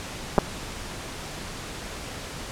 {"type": "clicks", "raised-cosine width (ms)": 1, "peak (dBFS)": -3, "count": 2, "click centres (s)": [0.381, 0.386], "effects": ["pink hiss -36 dBFS RMS until 2.51 s", "low-pass 9000 Hz 12 dB/octave"]}